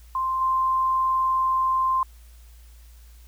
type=tone with level steps; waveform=sine; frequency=1046.5 Hz; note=C6; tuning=in tune; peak=-22 / -19 dBFS; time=0.15-2.03 s; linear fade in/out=2 ms; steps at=0.41 s; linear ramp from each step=5 ms; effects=added 58 Hz sine -45 dBFS peak until 3.27 s + white hiss -58 dBFS RMS until 3.27 s